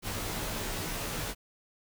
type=noise with comb filter; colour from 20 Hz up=pink; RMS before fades=-35 dBFS; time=0.02-1.35 s; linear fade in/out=50 ms; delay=15 ms; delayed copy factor=-0.95; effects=none